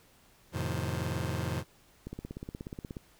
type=chord; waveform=sawtooth; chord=F dominant seventh; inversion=none; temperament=just; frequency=87.31 / 109.13 / 130.96 / 157.15 Hz; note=F2 / A2 / C3 / Eb3; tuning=0 / -14 / +2 / +18 cents; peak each=-32 / -33 / -32 / -34 dBFS; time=0.52-1.64 s; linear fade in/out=50 ms
type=click train; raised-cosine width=3 ms; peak=-26 dBFS; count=16; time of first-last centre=2.07-2.968 s; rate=16.7 Hz
effects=pink hiss -62 dBFS RMS until 3.19 s